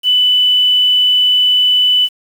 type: tone with quantisation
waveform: sine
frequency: 2988 Hz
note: F#7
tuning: 16 cents sharp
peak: -8 dBFS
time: 0.03-2.09 s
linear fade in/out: 50 ms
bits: 6
effects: none